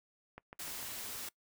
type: click train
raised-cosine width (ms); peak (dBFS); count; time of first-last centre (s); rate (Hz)
0.5; -32; 4; 0.38-0.828; 6.7
type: noise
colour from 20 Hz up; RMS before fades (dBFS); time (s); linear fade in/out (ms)
white; -43; 0.59-1.29; 5
effects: noise-tail reverb RT60 0.1 s tail -22 dB re dry